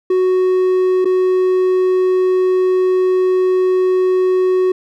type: tone with dropouts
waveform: triangle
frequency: 370 Hz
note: F#4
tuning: in tune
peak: -9 dBFS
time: 0.1-4.72 s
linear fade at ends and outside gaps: 5 ms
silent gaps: 1.047-1.054 s
effects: none